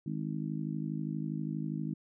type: harmonic tone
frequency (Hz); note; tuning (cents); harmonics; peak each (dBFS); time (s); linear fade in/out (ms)
52.4; G#1; +16; 3 / 4 / 5 / 6; -36 / -38 / -40 / -42; 0.06-1.94; 5
effects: none